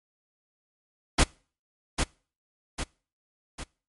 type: noise with echo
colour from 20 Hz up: pink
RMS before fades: -19 dBFS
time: 1.18-1.24 s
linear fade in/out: 10 ms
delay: 800 ms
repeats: 3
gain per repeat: -6 dB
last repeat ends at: 3.64 s
effects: noise-tail reverb RT60 0.4 s tail -25 dB re dry + MP3 48 kbps